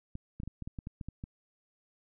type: clicks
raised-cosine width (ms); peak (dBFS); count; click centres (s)
5; -27; 11; 0.154 / 0.401 / 0.434 / 0.476 / 0.623 / 0.675 / 0.788 / 0.871 / 1.012 / 1.086 / 1.239
effects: none